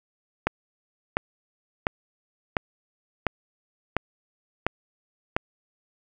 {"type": "click train", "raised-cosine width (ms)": 0.5, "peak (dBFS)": -6, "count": 8, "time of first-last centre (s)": [0.47, 5.365], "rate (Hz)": 1.43, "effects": []}